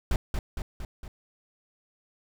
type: noise with echo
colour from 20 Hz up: brown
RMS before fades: -23 dBFS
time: 0.11-0.16 s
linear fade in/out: 2 ms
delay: 230 ms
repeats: 4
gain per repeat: -4 dB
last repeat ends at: 1.08 s
effects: none